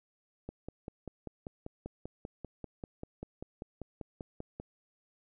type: click train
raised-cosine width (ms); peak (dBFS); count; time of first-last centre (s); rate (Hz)
2; -27; 22; 0.49-4.6; 5.11
effects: none